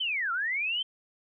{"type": "linear two-way sweep", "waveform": "sine", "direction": "down then up", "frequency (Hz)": [3148, 1318.5, 3148], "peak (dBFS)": -27, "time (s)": [0, 0.83], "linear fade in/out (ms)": 10, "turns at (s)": 0.32, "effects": []}